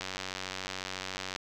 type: click train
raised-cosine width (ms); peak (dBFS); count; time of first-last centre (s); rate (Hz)
0.2; -18; 128; 0.01-1.361; 94
effects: none